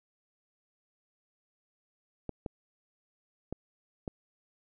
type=clicks; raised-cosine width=2 ms; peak=-22 dBFS; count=4; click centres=2.293 / 2.462 / 3.526 / 4.078 s; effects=none